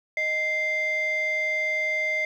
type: tone pair together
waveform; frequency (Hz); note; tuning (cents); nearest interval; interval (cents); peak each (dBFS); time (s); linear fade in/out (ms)
sine; 622.3 / 2090; D#5 / C7; 0 / -2; octave + major sixth; 2098; -29 / -22; 0.17-2.25; 2
effects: tanh soft clip ceiling -20 dBFS + 10-bit